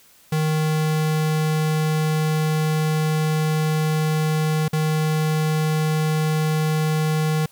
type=tone with dropouts; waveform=square; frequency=155.56 Hz; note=D#3; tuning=in tune; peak=-19 dBFS; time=0.32-7.46 s; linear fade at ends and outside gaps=5 ms; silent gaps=4.682-4.73 s; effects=white hiss -53 dBFS RMS until 7.51 s